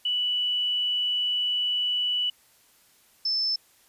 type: tone pair in turn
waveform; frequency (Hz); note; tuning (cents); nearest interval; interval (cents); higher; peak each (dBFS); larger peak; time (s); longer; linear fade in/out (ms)
sine; 2960 / 5274; F#7 / E8; 0 / 0; minor seventh; 1000; second; -23; neither; 0.05-2.3 / 3.25-3.56; first; 5
effects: white hiss -60 dBFS RMS until 3.88 s + resampled to 32000 Hz